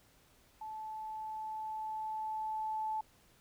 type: tone with level ramp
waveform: sine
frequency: 870 Hz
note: A5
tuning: 20 cents flat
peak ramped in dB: -41 to -33 dBFS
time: 0.61-3.01 s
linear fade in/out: 5 ms
effects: pink hiss -66 dBFS RMS until 3.4 s